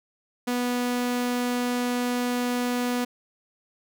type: tone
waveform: sawtooth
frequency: 245.4 Hz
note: B3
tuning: 11 cents flat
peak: -20 dBFS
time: 0.47-3.05 s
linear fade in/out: 10 ms
effects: none